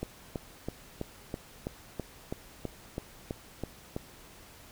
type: click train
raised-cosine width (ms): 2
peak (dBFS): -20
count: 13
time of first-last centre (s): 0.03-3.964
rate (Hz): 3.05
effects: pink hiss -53 dBFS RMS until 4.71 s